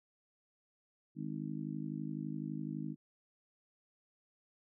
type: harmonic tone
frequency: 51.91 Hz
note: G#1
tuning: in tune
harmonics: 3 / 4 / 5 / 6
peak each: -42 / -43 / -43 / -45 dBFS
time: 1.15-2.96 s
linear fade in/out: 50 ms
effects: none